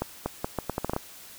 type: accelerating click train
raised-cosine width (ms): 1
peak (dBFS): -13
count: 10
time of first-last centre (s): 0.02-0.964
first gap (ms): 240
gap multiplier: 0.77
effects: white hiss -47 dBFS RMS until 1.38 s